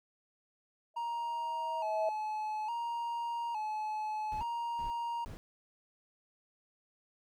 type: tone with exponential growth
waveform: sine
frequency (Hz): 644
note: E5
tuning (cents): -41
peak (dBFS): -28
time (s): 0.94-2.09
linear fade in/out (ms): 2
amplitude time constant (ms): 250
type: tone with vibrato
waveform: triangle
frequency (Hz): 897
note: A5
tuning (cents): +33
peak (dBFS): -32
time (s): 0.96-5.25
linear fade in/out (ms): 10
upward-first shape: square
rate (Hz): 0.58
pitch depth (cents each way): 78
type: noise bursts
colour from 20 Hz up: brown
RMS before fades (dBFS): -45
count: 3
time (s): 4.32-5.37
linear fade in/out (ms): 0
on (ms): 110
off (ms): 360
effects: none